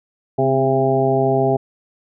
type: harmonic tone with a mistuned harmonic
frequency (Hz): 133.9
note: C3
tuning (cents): +40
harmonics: 1 / 2 / 3 / 4 / 5 / 6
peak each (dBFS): -21 / -23 / -18 / -28 / -19 / -23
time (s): 0.38-1.57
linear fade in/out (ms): 10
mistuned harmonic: 2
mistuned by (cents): -39
effects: none